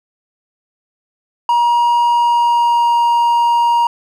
triangle tone with pitch glide, 951 to 943.9 Hz, A#5 to A#5, +34 to +21 cents, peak -8 dBFS, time 1.49-3.87 s, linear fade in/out 2 ms, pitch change -13 cents, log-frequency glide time 2.13-2.98 s, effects none

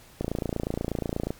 click train, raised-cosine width 2 ms, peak -14 dBFS, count 32, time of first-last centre 0.21-1.305 s, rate 28.3 Hz, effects pink hiss -52 dBFS RMS until 1.39 s + MP3 96 kbps

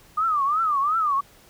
sine tone with vibrato, 1208 Hz, D6, 48 cents sharp, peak -19 dBFS, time 0.17-1.21 s, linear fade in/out 10 ms, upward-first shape triangle, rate 2.8 Hz, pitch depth 210 cents each way, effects pink hiss -53 dBFS RMS until 1.49 s

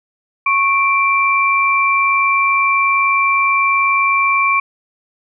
sine tone pair together, 1100.3 / 2349 Hz, C#6 / D7, -13 / 0 cents, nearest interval octave + minor second, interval 1313 cents, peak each -14 dBFS, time 0.46-4.6 s, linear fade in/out 5 ms, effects none

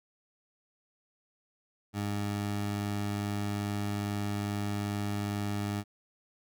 20% pulse tone, 102.4 Hz, G#2, 24 cents flat, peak -26 dBFS, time 1.93-5.84 s, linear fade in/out 50 ms, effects none

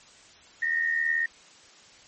sine tone pair together, 1840.4 / 1919 Hz, A#6 / A#6, -23 / +50 cents, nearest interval minor second, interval 73 cents, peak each -24 / -30 dBFS, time 0.62-1.26 s, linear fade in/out 5 ms, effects white hiss -53 dBFS RMS until 2.07 s + MP3 32 kbps

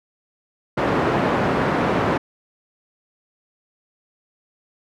pink band-pass noise, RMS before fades -20 dBFS, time 0.77-2.18 s, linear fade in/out 10 ms, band 160 to 1400 Hz, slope 12 dB/octave, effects none

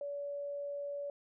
sine tone, 571 Hz, D5, 49 cents flat, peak -37 dBFS, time 0.01-1.1 s, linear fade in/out 2 ms, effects none

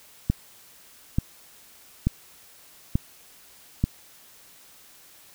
click train, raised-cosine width 5 ms, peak -8 dBFS, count 5, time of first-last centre 0.3-3.84 s, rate 1.13 Hz, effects white hiss -52 dBFS RMS until 5.34 s

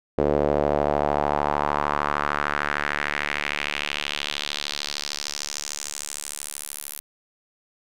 sawtooth tone with band-pass filter sweep, 73.2 Hz, D2, 5 cents flat, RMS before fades -26 dBFS, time 0.18-7 s, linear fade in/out 0 ms, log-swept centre 470 to 12000 Hz, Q 2.4, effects none

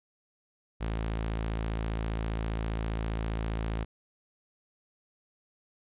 sawtooth tone, 55 Hz, A1, in tune, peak -26 dBFS, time 0.8-3.85 s, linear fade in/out 20 ms, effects resampled to 8000 Hz

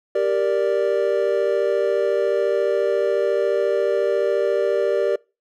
triangle chord, G minor, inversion none, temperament equal, 392 / 466.2 / 587.3 Hz, G4 / Bb4 / D5, 0 / 0 / 0 cents, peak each -20 / -20 / -19 dBFS, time 0.15-5.16 s, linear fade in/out 5 ms, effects noise-tail reverb RT60 0.3 s tail -25 dB re dry

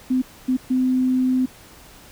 sine tone bursts at uneven times, 256.4 Hz, C4, 35 cents flat, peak -16 dBFS, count 3, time 0.1-0.22 / 0.48-0.57 / 0.7-1.46 s, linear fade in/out 10 ms, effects pink hiss -46 dBFS RMS until 2.11 s

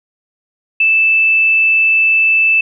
sine tone, 2637 Hz, E7, in tune, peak -8 dBFS, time 0.8-2.61 s, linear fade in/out 5 ms, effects none

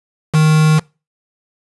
triangle tone with quantisation, 155.56 Hz, D#3, in tune, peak -6 dBFS, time 0.33-0.8 s, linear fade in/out 20 ms, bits 3, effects noise-tail reverb RT60 0.3 s tail -25 dB re dry + resampled to 24000 Hz

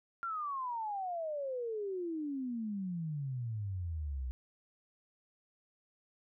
sine exponential sweep, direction down, 1395 to 61.1 Hz, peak -35 dBFS, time 0.23-4.31 s, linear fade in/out 0 ms, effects none

